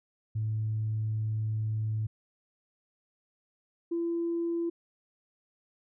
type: tone pair in turn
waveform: sine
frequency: 108.9 / 338.2 Hz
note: A2 / E4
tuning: -17 / +44 cents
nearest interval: octave + minor sixth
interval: 1961 cents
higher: second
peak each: -27 dBFS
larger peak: neither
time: 0.35-2.07 / 3.91-4.7 s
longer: first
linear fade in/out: 10 ms
effects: tanh soft clip ceiling -23 dBFS